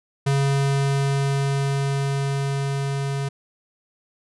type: tone with level ramp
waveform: square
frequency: 138.59 Hz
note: C#3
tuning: in tune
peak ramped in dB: -18 to -24 dBFS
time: 0.26-3.29 s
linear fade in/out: 10 ms
effects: resampled to 24000 Hz